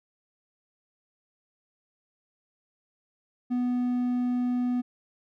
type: tone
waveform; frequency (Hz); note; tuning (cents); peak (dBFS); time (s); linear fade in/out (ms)
triangle; 246.9; B3; 0; -22; 3.5-4.82; 20
effects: none